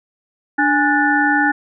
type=harmonic tone with a mistuned harmonic; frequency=293.8 Hz; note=D4; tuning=1 cent sharp; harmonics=1 / 3 / 5 / 6; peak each=-18 / -18 / -18 / -18 dBFS; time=0.58-1.52 s; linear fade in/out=10 ms; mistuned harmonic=3; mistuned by=-110 cents; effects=none